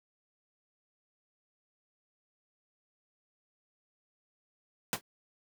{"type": "noise with exponential decay", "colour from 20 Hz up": "pink", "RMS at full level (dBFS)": -25, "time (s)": [4.93, 5.01], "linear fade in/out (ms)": 0, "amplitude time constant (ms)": 17, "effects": ["high-pass 150 Hz 12 dB/octave"]}